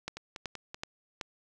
two click trains, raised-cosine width 0.2 ms, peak -18 / -23 dBFS, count 4 / 4, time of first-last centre 0.08-1.212 / 0.17-0.745 s, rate 2.65 / 5.22 Hz, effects none

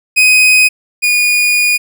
40% pulse tone pair in turn, 2506 / 2450 Hz, D#7 / D#7, +12 / -27 cents, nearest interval unison, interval 39 cents, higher first, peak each -4 / -8 dBFS, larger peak first, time 0.16-0.69 / 1.02-1.78 s, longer second, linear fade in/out 20 ms, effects none

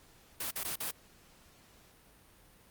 white noise with dropouts, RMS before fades -36 dBFS, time 0.4-0.91 s, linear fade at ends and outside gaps 5 ms, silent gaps 0.509-0.557 / 0.634-0.647 / 0.758-0.802 s, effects pink hiss -61 dBFS RMS until 2.7 s + Opus 48 kbps

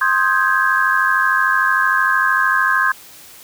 sine chord, Ab major seventh, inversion first, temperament equal with one note detuned, 1056.8 / 1244.5 / 1568 / 1661.2 Hz, C6 / Eb6 / G6 / Ab6, +17 / 0 / 0 / 0 cents, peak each -18 / -22 / -17 / -18 dBFS, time 0.01-2.92 s, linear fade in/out 5 ms, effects white hiss -41 dBFS RMS until 3.43 s

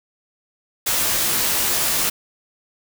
white noise with comb filter, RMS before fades -20 dBFS, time 0.86-2.1 s, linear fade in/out 10 ms, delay 16 ms, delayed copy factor -0.6, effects none

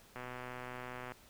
click train, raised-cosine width 0.5 ms, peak -29 dBFS, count 121, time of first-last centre 0.16-1.12 s, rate 125 Hz, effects pink hiss -61 dBFS RMS until 1.29 s

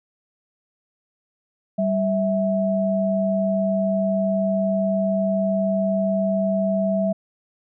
sine tone pair together, 194.77 / 654 Hz, G3 / E5, -11 / -14 cents, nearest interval octave + major sixth, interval 2097 cents, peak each -21 dBFS, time 1.78-7.13 s, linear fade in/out 10 ms, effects none

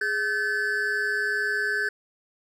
triangle tone cluster, 416.3 / 1531 / 1729 Hz, G#4 / G6 / A6, +4 / -41 / -31 cents, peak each -32 / -24 / -26 dBFS, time 0.01-1.89 s, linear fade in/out 5 ms, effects none

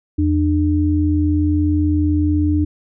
sine tone pair together, 84.24 / 300.2 Hz, E2 / D4, +38 / +38 cents, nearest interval octave + minor seventh, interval 2200 cents, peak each -16 dBFS, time 0.18-2.65 s, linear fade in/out 10 ms, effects none

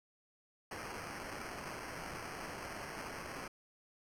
white noise with sample-and-hold, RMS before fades -45 dBFS, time 0.71-3.48 s, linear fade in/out 5 ms, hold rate 3675 Hz, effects low-pass 12000 Hz 12 dB/octave

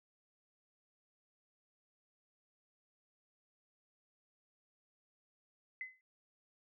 sine tone with exponential decay, 2036 Hz, C7, 48 cents flat, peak -37 dBFS, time 5.81-6.01 s, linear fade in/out 1 ms, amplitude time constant 42 ms, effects none

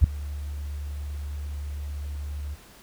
sine tone with ADSR envelope, 72.5 Hz, D2, 22 cents flat, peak -8 dBFS, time 0.01-2.56 s, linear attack 31 ms, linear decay 3 ms, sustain -22 dB, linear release 28 ms, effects pink hiss -51 dBFS RMS until 2.82 s

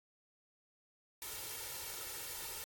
white noise with comb filter, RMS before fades -44 dBFS, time 1.22-2.64 s, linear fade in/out 0 ms, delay 2.2 ms, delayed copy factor +0.7, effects AAC 64 kbps

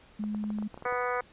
sine tone, 210.6 Hz, G#3, 24 cents sharp, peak -30 dBFS, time 0.19-0.68 s, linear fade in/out 10 ms
clicks, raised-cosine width 1 ms, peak -29 dBFS, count 11, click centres 0.239 / 0.347 / 0.44 / 0.504 / 0.586 / 0.625 / 0.743 / 0.776 / 0.824 / 0.861 / 0.925 s
harmonic tone, 246.9 Hz, B3, in tune, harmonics 2 / 3 / 4 / 5 / 6 / 7 / 8 / 9, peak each -32 / -36 / -36 / -34 / -37 / -42 / -42 / -42 dBFS, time 0.85-1.21 s, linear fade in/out 5 ms
effects pink hiss -57 dBFS RMS until 1.32 s + resampled to 8000 Hz

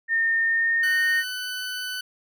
sine tone with pitch glide, 1822 to 1845.3 Hz, A#6 to A#6, -40 to -18 cents, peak -19 dBFS, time 0.08-1.24 s, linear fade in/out 50 ms, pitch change +22 cents, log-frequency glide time 0.45-0.98 s
20% pulse tone, 1499 Hz, F#6, 22 cents sharp, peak -24 dBFS, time 0.83-2.01 s, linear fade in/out 5 ms
effects none

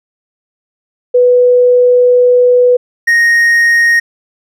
sine / triangle tone pair in turn, 493.9 / 1864.7 Hz, B4 / A#6, 0 / 0 cents, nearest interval octave + major seventh, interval 2300 cents, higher second, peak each -4 dBFS, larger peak neither, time 1.14-2.77 / 3.07-4 s, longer first, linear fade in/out 10 ms, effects none

